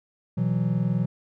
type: chord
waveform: triangle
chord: B suspended fourth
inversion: none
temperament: equal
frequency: 123.47 / 164.81 / 185 Hz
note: B2 / E3 / F#3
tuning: 0 / 0 / 0 cents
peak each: -24 dBFS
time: 0.37-1.06 s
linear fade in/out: 10 ms
effects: none